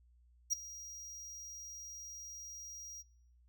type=tone with ADSR envelope; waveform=square; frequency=5720 Hz; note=F8; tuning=41 cents sharp; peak=-28 dBFS; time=0.5-3.03 s; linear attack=28 ms; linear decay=11 ms; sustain=-19 dB; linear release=28 ms; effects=noise-tail reverb RT60 0.7 s tail -26 dB re dry + added 60 Hz sine -63 dBFS peak until 3.48 s